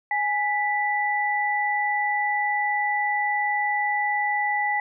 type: tone pair together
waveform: sine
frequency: 830.6 / 1974.3 Hz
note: G#5 / B6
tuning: 0 / -1 cents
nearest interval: octave + minor third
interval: 1499 cents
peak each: -24 dBFS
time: 0.11-4.8 s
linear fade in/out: 2 ms
effects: none